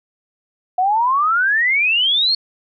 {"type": "exponential sweep", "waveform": "sine", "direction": "up", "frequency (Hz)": [715, 4395], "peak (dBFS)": -13, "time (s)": [0.78, 2.35], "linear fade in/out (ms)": 5, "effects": []}